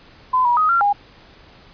sine tone with pitch steps, 1017 / 963 / 1255 / 1374 / 814 Hz, C6 / B5 / D#6 / F6 / G#5, -50 / -44 / +15 / -29 / -35 cents, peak -13 dBFS, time 0.33-0.93 s, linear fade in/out 10 ms, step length 120 ms, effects pink hiss -47 dBFS RMS until 1.73 s + resampled to 11025 Hz

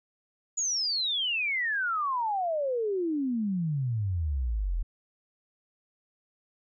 sine exponential sweep, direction down, 6970 to 38.89 Hz, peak -26 dBFS, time 0.57-4.83 s, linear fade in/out 10 ms, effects none

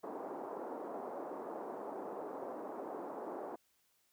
pink band-pass noise, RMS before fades -44 dBFS, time 0.03-3.56 s, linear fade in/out 10 ms, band 300 to 970 Hz, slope 24 dB/octave, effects white hiss -75 dBFS RMS until 4.12 s

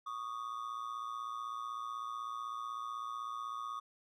triangle ring-modulated tone, 1174.7 Hz, D6, in tune, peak -34 dBFS, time 0.06-3.8 s, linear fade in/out 10 ms, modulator 58 Hz, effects none

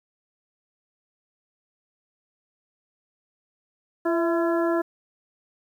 harmonic tone with a mistuned harmonic, 339.1 Hz, E4, 49 cents sharp, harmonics 1 / 2 / 3 / 4 / 5, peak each -22 / -26 / -32 / -33 / -35 dBFS, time 4.05-4.82 s, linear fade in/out 10 ms, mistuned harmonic 2, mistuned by -43 cents, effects 9-bit

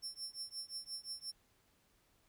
35% pulse tone with tremolo, 5400 Hz, E8, 41 cents sharp, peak -37 dBFS, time 0.02-1.32 s, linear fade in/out 20 ms, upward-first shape triangle, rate 5.7 Hz, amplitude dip 100%, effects pink hiss -73 dBFS RMS until 2.28 s

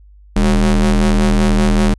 45% pulse ring-modulated tone, 82.41 Hz, E2, in tune, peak -7 dBFS, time 0.36-1.94 s, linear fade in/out 5 ms, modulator 121 Hz, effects added 50 Hz sine -40 dBFS peak until 1.98 s + resampled to 24000 Hz

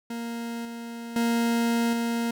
40% pulse tone with level steps, 233.1 Hz, A#3, in tune, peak -30 / -34 / -21 / -24 dBFS, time 0.1-2.31 s, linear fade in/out 5 ms, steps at 0.65 / 1.16 / 1.93 s, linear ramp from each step 2 ms, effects none

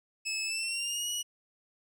20% pulse tone with pitch glide, 2600 to 2918 Hz, E7 to F#7, -24 to -25 cents, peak -26 dBFS, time 0.25-1.23 s, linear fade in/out 20 ms, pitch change +199 cents, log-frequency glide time 0.44-1.1 s, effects none

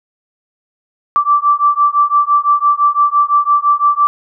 sine beating tone pair, 1164 / 1169.9 Hz, D6 / D6, -16 / -7 cents, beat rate 5.9 Hz, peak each -12 dBFS, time 1.16-4.07 s, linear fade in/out 0 ms, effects none

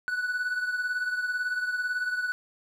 triangle beating tone pair, 1480 / 1498 Hz, F#6 / F#6, 0 / +21 cents, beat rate 18 Hz, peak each -26 / -33 dBFS, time 0.08-2.32 s, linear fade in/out 0 ms, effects none

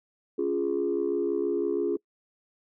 sine chord, Db major, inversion none, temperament equal with one note detuned, 280.1 / 349.2 / 415.3 Hz, Db4 / F4 / Ab4, +18 / 0 / 0 cents, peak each -31 / -27 / -27 dBFS, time 0.38-1.97 s, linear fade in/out 10 ms, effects noise-tail reverb RT60 0.1 s tail -25 dB re dry + tanh soft clip ceiling -18 dBFS

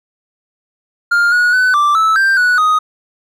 triangle tone with pitch steps, 1405 / 1455 / 1504 / 1174 / 1309 / 1576 / 1473 / 1249 Hz, F6 / F#6 / F#6 / D6 / E6 / G6 / F#6 / D#6, +10 / -29 / +28 / -1 / -13 / +9 / -8 / +6 cents, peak -7 dBFS, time 1.11-2.79 s, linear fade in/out 10 ms, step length 210 ms, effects none

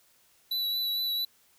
square tone with vibrato, 3949 Hz, B7, 1 cent flat, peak -28 dBFS, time 0.51-1.25 s, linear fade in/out 5 ms, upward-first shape triangle, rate 4.4 Hz, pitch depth 22 cents each way, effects white hiss -64 dBFS RMS until 1.58 s

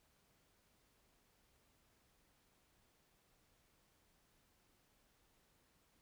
silence, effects pink hiss -75 dBFS RMS until 6.01 s

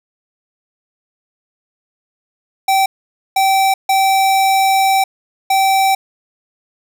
square tone bursts at uneven times, 774 Hz, G5, 22 cents flat, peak -11 dBFS, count 4, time 2.68-2.86 / 3.36-3.74 / 3.89-5.04 / 5.5-5.95 s, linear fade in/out 5 ms, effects none

